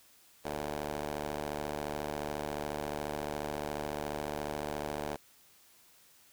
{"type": "ring-modulated tone", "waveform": "10% pulse", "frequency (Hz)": 74.2, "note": "D2", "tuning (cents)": 18, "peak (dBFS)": -24, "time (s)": [0.44, 5.17], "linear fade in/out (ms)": 20, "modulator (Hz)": 508, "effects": ["white hiss -62 dBFS RMS until 6.32 s"]}